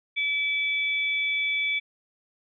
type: tone pair together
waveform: sine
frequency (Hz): 2300 / 3446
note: D7 / A7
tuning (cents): -37 / -37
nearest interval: perfect fifth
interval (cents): 700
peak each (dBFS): -24 / -31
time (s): 0.16-1.8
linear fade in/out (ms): 20
effects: none